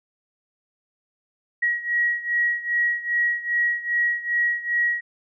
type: beating tone pair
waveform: sine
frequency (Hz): 1905 / 1907.5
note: A#6 / A#6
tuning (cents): +37 / +39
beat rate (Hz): 2.5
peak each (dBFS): -22 / -25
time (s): 1.62-5.01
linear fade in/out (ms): 10
effects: none